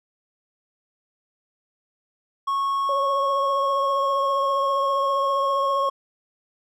triangle tone with pitch glide, 1100 to 1089.9 Hz, C#6 to C#6, -14 to -30 cents, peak -19 dBFS, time 2.47-5.9 s, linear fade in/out 10 ms, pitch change -16 cents, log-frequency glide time 2.98-4.5 s
sine tone with vibrato, 554.4 Hz, C#5, in tune, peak -24 dBFS, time 2.89-5.89 s, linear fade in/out 2 ms, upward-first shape triangle, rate 15 Hz, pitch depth 45 cents each way
effects none

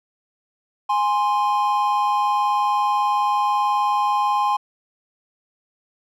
triangle tone pair together, 828.1 / 1046.5 Hz, G#5 / C6, -5 / 0 cents, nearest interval major third, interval 405 cents, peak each -18 dBFS, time 0.89-4.57 s, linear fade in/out 10 ms, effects none

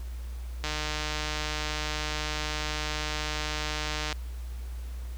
click train, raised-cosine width 0.2 ms, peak -14 dBFS, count 531, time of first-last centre 0.64-4.127 s, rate 152 Hz, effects added 60 Hz sine -34 dBFS peak until 5.17 s + pink hiss -53 dBFS RMS until 5.17 s

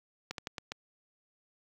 slowing click train, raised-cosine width 0.2 ms, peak -19 dBFS, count 5, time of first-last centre 0.31-0.719 s, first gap 72 ms, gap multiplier 1.24, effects high-pass 80 Hz 12 dB/octave + 10-bit

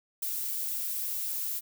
violet noise with ADSR envelope, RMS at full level -31 dBFS, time 0.22-1.61 s, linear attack 8 ms, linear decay 20 ms, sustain -2 dB, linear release 34 ms, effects none

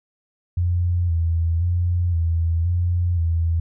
sine tone with vibrato, 85.4 Hz, F2, 38 cents flat, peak -17 dBFS, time 0.57-3.6 s, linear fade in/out 5 ms, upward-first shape square, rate 0.96 Hz, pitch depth 48 cents each way, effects none

